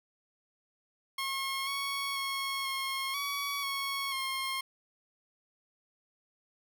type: tone with pitch steps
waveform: 15% pulse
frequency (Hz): 1080 / 1110 / 1093 / 1078 / 1131 / 1104 / 1069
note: C#6 / C#6 / C#6 / C#6 / C#6 / C#6 / C6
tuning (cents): -45 / +2 / -25 / -49 / +34 / -7 / +37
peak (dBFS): -26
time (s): 1.18-4.61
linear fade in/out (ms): 5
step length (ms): 490
effects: none